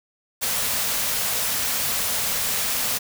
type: band-stop noise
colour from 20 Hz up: white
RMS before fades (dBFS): -24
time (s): 0.41-2.99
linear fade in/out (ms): 20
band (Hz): 280 to 410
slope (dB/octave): 96
effects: none